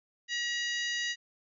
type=harmonic tone with a mistuned harmonic; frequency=956 Hz; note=A#5; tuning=43 cents sharp; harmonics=2 / 3 / 4 / 5 / 6 / 7; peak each=-33 / -37 / -39 / -41 / -43 / -44 dBFS; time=0.28-1.16 s; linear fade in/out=50 ms; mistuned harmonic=6; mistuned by=+51 cents; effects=none